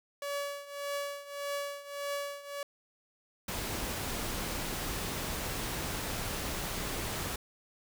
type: tone with tremolo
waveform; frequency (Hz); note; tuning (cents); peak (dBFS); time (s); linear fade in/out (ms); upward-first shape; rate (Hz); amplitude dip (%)
sawtooth; 569; C#5; +45; -28; 0.22-2.63; 2; triangle; 1.7; 85
type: noise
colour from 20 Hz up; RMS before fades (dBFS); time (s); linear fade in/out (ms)
pink; -36; 3.48-7.36; 5
effects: none